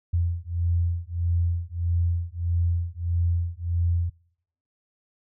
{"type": "beating tone pair", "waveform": "sine", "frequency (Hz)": [85.1, 86.7], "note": ["F2", "F2"], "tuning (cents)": [-44, -12], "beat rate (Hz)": 1.6, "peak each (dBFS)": [-25, -25], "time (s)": [0.13, 4.1], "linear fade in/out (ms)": 10, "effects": ["noise-tail reverb RT60 0.7 s tail -26 dB re dry"]}